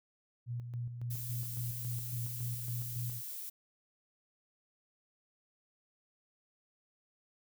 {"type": "tone with tremolo", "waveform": "sine", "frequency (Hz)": 120, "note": "B2", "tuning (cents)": -49, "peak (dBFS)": -35, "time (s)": [0.46, 3.22], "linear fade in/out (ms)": 50, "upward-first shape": "square", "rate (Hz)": 3.6, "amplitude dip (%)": 50}
{"type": "noise", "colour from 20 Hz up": "violet", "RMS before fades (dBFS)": -43, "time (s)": [1.1, 3.5], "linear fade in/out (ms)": 10}
{"effects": []}